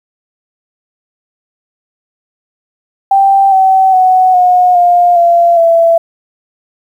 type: tone with pitch steps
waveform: sine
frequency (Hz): 784 / 763.4 / 743.4 / 723.9 / 704.9 / 686.5 / 668.5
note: G5 / G5 / F#5 / F#5 / F5 / F5 / E5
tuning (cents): 0 / -46 / +8 / -38 / +16 / -30 / +24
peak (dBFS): -4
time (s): 3.11-5.98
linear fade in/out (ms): 5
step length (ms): 410
effects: 7-bit